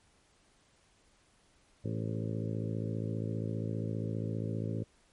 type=harmonic tone with a mistuned harmonic; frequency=55 Hz; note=A1; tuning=in tune; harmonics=2 / 3 / 4 / 5 / 6 / 7 / 8 / 9 / 10; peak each=-35 / -39 / -41 / -43 / -45 / -46 / -47 / -48 / -49 dBFS; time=1.84-4.84 s; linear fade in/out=10 ms; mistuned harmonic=8; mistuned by=-17 cents; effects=pink hiss -67 dBFS RMS until 5.12 s + MP3 48 kbps